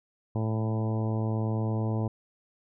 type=harmonic tone with a mistuned harmonic; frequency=110 Hz; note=A2; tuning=in tune; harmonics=1 / 2 / 3 / 4 / 5 / 6 / 7 / 8 / 9; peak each=-27 / -33 / -37 / -39 / -41 / -43 / -44 / -45 / -46 dBFS; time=0.35-2.08 s; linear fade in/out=5 ms; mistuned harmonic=1; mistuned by=+17 cents; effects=none